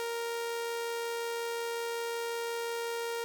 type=tone with amplitude modulation; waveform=sawtooth; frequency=466.2 Hz; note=A#4; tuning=in tune; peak=-28 dBFS; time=0-3.24 s; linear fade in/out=0 ms; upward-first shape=sine; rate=85.5 Hz; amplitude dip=25%; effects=none